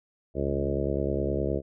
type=harmonic tone with a mistuned harmonic; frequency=69.7 Hz; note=C#2; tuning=10 cents sharp; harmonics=1 / 2 / 3 / 4 / 5 / 6 / 7 / 8 / 9; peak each=-32 / -34 / -35 / -36 / -32 / -33 / -35 / -35 / -36 dBFS; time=0.34-1.62 s; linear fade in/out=50 ms; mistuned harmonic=2; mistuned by=-20 cents; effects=none